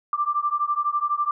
sine beating tone pair, 1174.7 / 1186.7 Hz, D6 / D6, 0 / +18 cents, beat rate 12 Hz, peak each -24 dBFS, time 0.13-1.31 s, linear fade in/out 2 ms, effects none

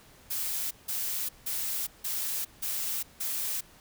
blue noise bursts, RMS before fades -32 dBFS, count 6, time 0.3-3.61 s, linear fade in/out 10 ms, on 410 ms, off 170 ms, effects pink hiss -56 dBFS RMS until 3.8 s

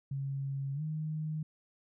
sine tone with pitch glide, 137.4 to 155.12 Hz, C#3 to D#3, -15 to -5 cents, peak -33 dBFS, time 0.11-1.43 s, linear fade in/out 5 ms, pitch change +210 cents, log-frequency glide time 0.74-0.82 s, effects none

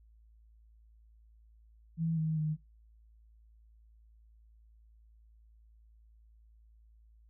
sine tone with pitch steps, 163.6 / 158.1 / 154.3 Hz, E3 / D#3 / D#3, -13 / +28 / -14 cents, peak -29 dBFS, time 1.97-2.57 s, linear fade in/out 50 ms, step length 200 ms, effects noise-tail reverb RT60 0.2 s tail -18 dB re dry + added 55 Hz sine -58 dBFS peak until 7.29 s

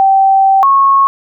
sine tone pair in turn, 776 / 1095.9 Hz, G5 / C#6, -18 / -20 cents, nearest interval tritone, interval 598 cents, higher second, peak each -5 / -5 dBFS, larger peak neither, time 0-0.63 / 0.63-1.07 s, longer first, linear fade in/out 0 ms, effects none

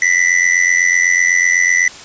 square tone with amplitude modulation, 1986 Hz, B6, 9 cents sharp, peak -7 dBFS, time 0.02-1.88 s, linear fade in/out 2 ms, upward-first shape sine, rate 88 Hz, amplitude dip 85%, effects white hiss -34 dBFS RMS until 2.04 s + resampled to 16000 Hz

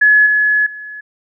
sine tone with level steps, 1700 Hz, G#6, 40 cents sharp, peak -6 / -10 / -27 dBFS, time 0.01-1.01 s, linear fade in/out 10 ms, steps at 0.26 / 0.66 s, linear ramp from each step 5 ms, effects none

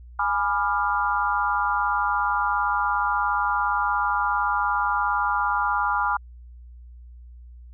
sine chord, G# diminished seventh, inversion none, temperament equal with one note detuned, 830.6 / 987.8 / 1194.5 / 1396.9 Hz, G#5 / B5 / D6 / F6, 0 / 0 / +29 / 0 cents, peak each -26 dBFS, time 0.19-6.17 s, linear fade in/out 5 ms, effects added 60 Hz sine -41 dBFS peak until 7.73 s

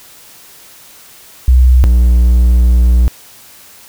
sine / triangle tone pair in turn, 63 / 60.18 Hz, B1 / B1, +35 / -44 cents, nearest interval minor second, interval 79 cents, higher first, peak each -3 dBFS, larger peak neither, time 1.48-1.84 / 1.84-3.08 s, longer second, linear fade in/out 0 ms, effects white hiss -39 dBFS RMS until 3.88 s

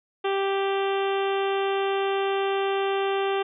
harmonic tone, 392 Hz, G4, in tune, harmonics 1 / 2 / 3 / 4 / 5 / 6 / 7 / 8 / 9, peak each -24 / -29 / -33 / -37 / -40 / -41 / -38 / -39 / -43 dBFS, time 0.24-3.43 s, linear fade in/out 10 ms, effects none

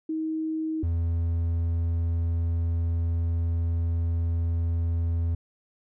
sine / triangle tone pair in turn, 316.6 / 83.86 Hz, D#4 / E2, +30 / +30 cents, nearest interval octave + major seventh, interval 2300 cents, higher first, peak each -26 / -21 dBFS, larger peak second, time 0.09-0.83 / 0.83-5.35 s, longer second, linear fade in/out 5 ms, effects none

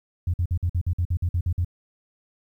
sine tone bursts, 87.31 Hz, F2, in tune, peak -19 dBFS, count 12, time 0.27-1.647 s, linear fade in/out 5 ms, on 68 ms, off 51 ms, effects tanh soft clip ceiling -15 dBFS + 10-bit

